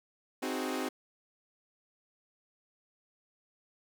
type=chord; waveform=sawtooth; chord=Ab dominant seventh; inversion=first; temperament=equal; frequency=261.6 / 311.1 / 370 / 415.3 Hz; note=C4 / Eb4 / Gb4 / Ab4; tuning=0 / 0 / 0 / 0 cents; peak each=-32 / -35 / -35 / -37 dBFS; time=0.42-0.89 s; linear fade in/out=10 ms; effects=none